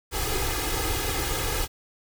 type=noise with comb filter; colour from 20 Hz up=pink; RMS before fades=-27 dBFS; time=0.11-1.68 s; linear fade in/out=50 ms; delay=2.4 ms; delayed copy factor=+0.95; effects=none